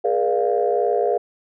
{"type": "chord", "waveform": "sine", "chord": "Bb dominant seventh", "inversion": "third", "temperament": "equal with one note detuned", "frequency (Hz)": [415.3, 478.2, 587.3, 698.5], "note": ["Ab4", "Bb4", "D5", "F5"], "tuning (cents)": [0, 44, 0, 0], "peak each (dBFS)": [-21, -21, -25, -22], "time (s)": [0.04, 1.18], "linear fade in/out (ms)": 10, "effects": ["tanh soft clip ceiling -7 dBFS"]}